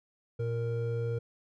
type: tone pair together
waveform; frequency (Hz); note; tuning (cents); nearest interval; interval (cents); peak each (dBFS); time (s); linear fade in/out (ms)
triangle; 116.82 / 466.2; A#2 / A#4; +4 / 0; 2 octaves; 2396; -29 / -32; 0.39-1.19; 10
effects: none